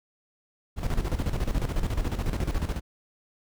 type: noise with tremolo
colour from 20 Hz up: brown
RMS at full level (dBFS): -25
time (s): 0.76-2.81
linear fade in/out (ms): 50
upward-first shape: square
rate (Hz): 14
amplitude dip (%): 65
effects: none